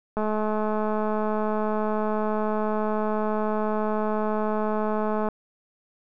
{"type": "click train", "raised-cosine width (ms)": 1, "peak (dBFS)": -14, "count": 1096, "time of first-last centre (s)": [0.17, 5.287], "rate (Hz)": 214, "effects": []}